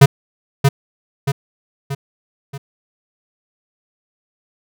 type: tone with echo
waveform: square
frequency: 138.59 Hz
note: C#3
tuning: in tune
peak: -3 dBFS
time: 0.01-0.06 s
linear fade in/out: 10 ms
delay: 630 ms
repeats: 4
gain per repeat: -6 dB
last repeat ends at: 2.58 s
effects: none